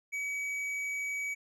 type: tone with tanh clipping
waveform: triangle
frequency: 2273 Hz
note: C#7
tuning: 43 cents sharp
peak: -34 dBFS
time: 0.12-1.35 s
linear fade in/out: 20 ms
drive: 12 dB
effects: none